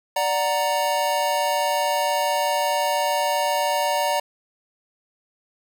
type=chord; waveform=square; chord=D augmented; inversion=none; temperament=equal; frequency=587.3 / 740 / 932.3 Hz; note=D5 / F#5 / A#5; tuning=0 / 0 / 0 cents; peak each=-25 / -27 / -24 dBFS; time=0.16-4.2 s; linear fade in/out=5 ms; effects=none